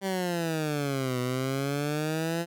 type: exponential two-way sweep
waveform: 15% pulse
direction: down then up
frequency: 196 to 123.9 to 171.5 Hz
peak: -21 dBFS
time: 0.01-2.46 s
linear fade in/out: 50 ms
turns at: 1.2 s
effects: none